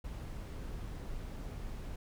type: noise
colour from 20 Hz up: brown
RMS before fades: -42 dBFS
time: 0.04-1.96 s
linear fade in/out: 5 ms
effects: none